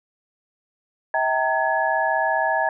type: tone cluster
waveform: sine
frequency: 644 / 779 / 918 / 1689 Hz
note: E5 / G5 / A#5 / G#6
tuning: -41 / -11 / -27 / +29 cents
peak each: -24 dBFS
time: 1.14-2.69 s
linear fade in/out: 2 ms
effects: none